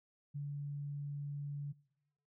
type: tone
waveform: sine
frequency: 143.7 Hz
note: D3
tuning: 37 cents flat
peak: -38 dBFS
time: 0.34-1.73 s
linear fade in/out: 20 ms
effects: noise-tail reverb RT60 1.0 s tail -24 dB re dry